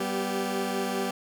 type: tone cluster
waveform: 20% pulse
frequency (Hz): 193.6 / 245.8 / 392.1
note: G3 / B3 / G4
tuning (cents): -21 / -8 / 0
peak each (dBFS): -27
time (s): 0-1.11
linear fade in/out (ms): 5
effects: none